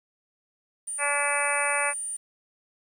sine tone, 9060 Hz, C#9, 37 cents sharp, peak -30 dBFS, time 0.87-2.17 s, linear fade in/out 10 ms
harmonic tone, 288 Hz, D4, 34 cents flat, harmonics 2 / 3 / 4 / 5 / 6 / 7 / 8 / 9, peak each -32 / -32 / -32 / -32 / -32 / -32 / -32 / -32 dBFS, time 0.98-1.94 s, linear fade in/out 50 ms
effects 9-bit

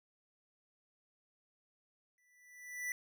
square tone with exponential growth, 1975.5 Hz, B6, in tune, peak -35 dBFS, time 2.18-2.92 s, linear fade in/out 1 ms, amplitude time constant 160 ms, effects none

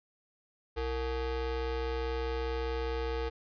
square ring-modulated tone, 198.6 Hz, G3, 23 cents sharp, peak -29 dBFS, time 0.76-3.3 s, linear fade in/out 20 ms, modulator 261 Hz, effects resampled to 11025 Hz

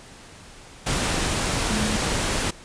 sine tone in noise, 212.6 Hz, G#3, 41 cents sharp, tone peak -25 dBFS, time 1.7-1.97 s, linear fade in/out 10 ms, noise pink, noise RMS -24 dBFS, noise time 0.86-2.51 s, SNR -4 dB, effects pink hiss -45 dBFS RMS until 2.64 s + resampled to 22050 Hz

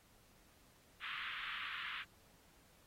pink band-pass noise, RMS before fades -45 dBFS, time 1-2.05 s, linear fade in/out 50 ms, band 1200 to 3400 Hz, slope 48 dB/octave, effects pink hiss -68 dBFS RMS until 2.86 s + AAC 48 kbps

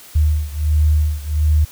sine beating tone pair, 75.6 / 77 Hz, D#2 / D#2, -49 / -17 cents, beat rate 1.4 Hz, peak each -15 / -17 dBFS, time 0.15-1.65 s, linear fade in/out 10 ms, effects white hiss -41 dBFS RMS until 1.71 s

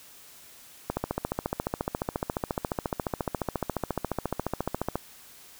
click train, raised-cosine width 1 ms, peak -13 dBFS, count 59, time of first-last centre 0.9-4.956 s, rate 14.3 Hz, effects white hiss -51 dBFS RMS until 5.59 s

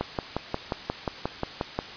click train, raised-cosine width 1 ms, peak -12 dBFS, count 11, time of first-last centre 0.01-1.789 s, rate 5.62 Hz, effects white hiss -40 dBFS RMS until 1.96 s + resampled to 11025 Hz

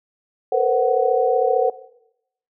sine tone cluster, 453.2 / 486.6 / 522 / 744 Hz, A#4 / B4 / C5 / F#5, -49 / -26 / -4 / +9 cents, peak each -21 dBFS, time 0.52-1.7 s, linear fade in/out 5 ms, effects noise-tail reverb RT60 0.8 s tail -17 dB re dry

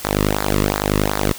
sawtooth tone with flanger, 50.7 Hz, G#1, 41 cents flat, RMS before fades -19 dBFS, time 0.04-1.33 s, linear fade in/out 10 ms, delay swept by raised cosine 0.33 to 1.33 ms, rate 2.7 Hz, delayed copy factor -0.9, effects white hiss -34 dBFS RMS until 1.38 s

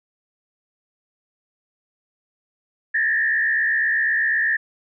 sine tone with frequency modulation, 1784 Hz, A6, 23 cents sharp, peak -17 dBFS, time 2.94-4.57 s, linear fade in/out 10 ms, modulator 68 Hz, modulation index 1.3, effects none

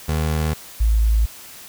25% pulse / sine tone pair in turn, 77.78 / 54.86 Hz, D#2 / A1, 0 / -4 cents, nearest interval tritone, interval 604 cents, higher first, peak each -15 / -13 dBFS, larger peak second, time 0.08-0.54 / 0.8-1.26 s, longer neither, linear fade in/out 10 ms, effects white hiss -40 dBFS RMS until 1.68 s

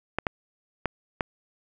clicks, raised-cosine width 0.5 ms, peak -10 dBFS, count 4, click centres 0.186 / 0.268 / 0.857 / 1.208 s, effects none

